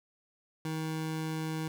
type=tone; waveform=25% pulse; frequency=158.4 Hz; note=D#3; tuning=31 cents sharp; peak=-29 dBFS; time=0.65-1.68 s; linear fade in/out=2 ms; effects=none